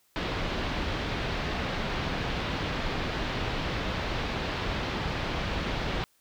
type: low-pass noise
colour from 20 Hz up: pink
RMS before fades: -31 dBFS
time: 0.16-6.04 s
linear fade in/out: 0 ms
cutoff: 4100 Hz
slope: 24 dB/octave
effects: white hiss -67 dBFS RMS until 6.2 s